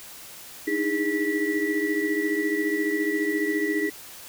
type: tone cluster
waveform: sine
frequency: 303.6 / 318.1 / 409.5 / 1952 Hz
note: D#4 / D#4 / G#4 / B6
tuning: -42 / +38 / -24 / -21 cents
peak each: -28 dBFS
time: 0.67-3.9 s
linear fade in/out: 10 ms
effects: white hiss -43 dBFS RMS until 4.28 s